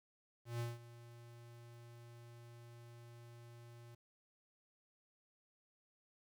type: tone with ADSR envelope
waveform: square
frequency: 118.3 Hz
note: A#2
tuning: 26 cents sharp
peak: -38 dBFS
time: 0.45-3.95 s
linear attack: 150 ms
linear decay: 180 ms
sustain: -17 dB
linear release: 6 ms
effects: 12-bit